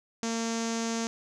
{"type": "tone with low-pass filter", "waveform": "sawtooth", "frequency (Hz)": 228.5, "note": "A#3", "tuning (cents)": -34, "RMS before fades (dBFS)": -31, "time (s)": [0.23, 1.07], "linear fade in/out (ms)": 0, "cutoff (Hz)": 6400, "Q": 4.4, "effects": []}